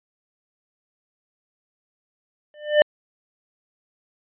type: tone with exponential growth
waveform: square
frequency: 598 Hz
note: D5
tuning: 31 cents sharp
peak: -9 dBFS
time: 2.54-2.82 s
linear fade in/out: 1 ms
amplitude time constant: 60 ms
effects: resampled to 8000 Hz